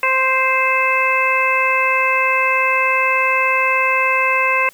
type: harmonic tone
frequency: 523.3 Hz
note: C5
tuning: in tune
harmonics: 1 / 2 / 3 / 4 / 5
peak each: -23 / -18 / -24 / -19 / -18 dBFS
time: 0.03-4.69 s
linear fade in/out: 2 ms
effects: white hiss -48 dBFS RMS until 4.73 s